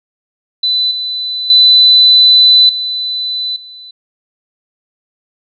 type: tone with level steps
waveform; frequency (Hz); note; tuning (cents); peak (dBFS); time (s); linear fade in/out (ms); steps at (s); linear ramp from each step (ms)
sine; 4000; B7; +21; -10 / -16 / -3 / -15 / -30; 0.63-3.91; 5; 0.91 / 1.5 / 2.69 / 3.56; 2
effects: none